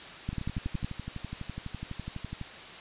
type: two click trains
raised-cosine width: 5 ms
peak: -24 / -19 dBFS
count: 26 / 7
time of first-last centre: 0.33-2.413 / 0.29-0.846 s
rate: 12 / 10.8 Hz
effects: white hiss -44 dBFS RMS until 2.8 s + resampled to 8000 Hz